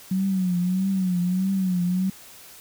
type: tone with vibrato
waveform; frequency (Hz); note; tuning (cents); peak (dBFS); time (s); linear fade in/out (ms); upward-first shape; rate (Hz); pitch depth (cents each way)
sine; 185; F#3; 0; -20; 0.11-2.1; 5; triangle; 1.6; 98
effects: white hiss -46 dBFS RMS until 2.6 s